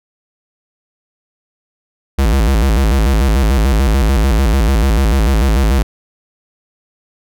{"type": "tone with vibrato", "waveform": "square", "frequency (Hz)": 60.2, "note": "B1", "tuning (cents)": -44, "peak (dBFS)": -10, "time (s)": [2.18, 5.83], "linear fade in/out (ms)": 10, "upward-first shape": "square", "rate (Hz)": 6.8, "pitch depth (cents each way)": 210, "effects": []}